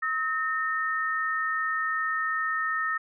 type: tone pair together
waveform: sine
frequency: 1282.4 / 1825 Hz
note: E6 / A#6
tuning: -48 / -37 cents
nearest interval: tritone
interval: 611 cents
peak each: -28 dBFS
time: 0.02-2.98 s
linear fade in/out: 10 ms
effects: none